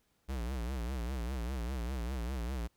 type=tone with vibrato; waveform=square; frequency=61.74 Hz; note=B1; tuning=in tune; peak=-35 dBFS; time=0.28-2.68 s; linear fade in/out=20 ms; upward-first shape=triangle; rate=5 Hz; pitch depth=200 cents each way; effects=pink hiss -75 dBFS RMS until 2.76 s